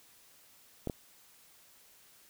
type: clicks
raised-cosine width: 2 ms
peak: -21 dBFS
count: 2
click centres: 0.873 / 0.898 s
effects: white hiss -61 dBFS RMS until 2.29 s